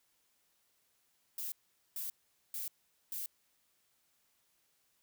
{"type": "noise bursts", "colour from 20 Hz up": "violet", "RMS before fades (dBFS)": -40, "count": 4, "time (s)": [1.38, 3.26], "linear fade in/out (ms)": 2, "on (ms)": 140, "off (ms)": 440, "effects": ["white hiss -75 dBFS RMS until 5.02 s"]}